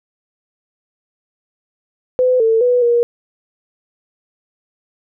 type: tone with pitch steps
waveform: sine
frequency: 506 / 448.6 / 492.6 / 474.9 Hz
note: B4 / A4 / B4 / A#4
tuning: +42 / +34 / -5 / +32 cents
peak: -10 dBFS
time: 2.19-3.03 s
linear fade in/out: 0 ms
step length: 210 ms
effects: none